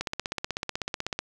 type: click train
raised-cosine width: 0.2 ms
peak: -12 dBFS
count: 20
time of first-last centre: 0.01-1.19 s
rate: 16.1 Hz
effects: none